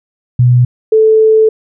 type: tone pair in turn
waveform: sine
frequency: 123.47 / 438.3 Hz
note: B2 / A4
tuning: 0 / -7 cents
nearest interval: octave + minor seventh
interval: 2193 cents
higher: second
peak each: -4 dBFS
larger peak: neither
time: 0.39-0.65 / 0.92-1.49 s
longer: second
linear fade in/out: 5 ms
effects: none